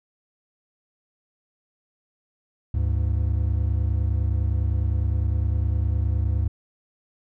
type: tone pair together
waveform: triangle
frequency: 71.91 / 101.7 Hz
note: D2 / G#2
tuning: -36 / -36 cents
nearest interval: tritone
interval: 600 cents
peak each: -20 / -22 dBFS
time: 2.74-6.48 s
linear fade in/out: 5 ms
effects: none